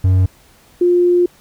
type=tone pair in turn; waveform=triangle / sine; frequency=93.2 / 353.2 Hz; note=F#2 / F4; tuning=+13 / +20 cents; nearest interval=octave + major seventh; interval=2307 cents; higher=second; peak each=-7 / -9 dBFS; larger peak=first; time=0.04-0.26 / 0.81-1.26 s; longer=second; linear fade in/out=5 ms; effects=pink hiss -49 dBFS RMS until 1.4 s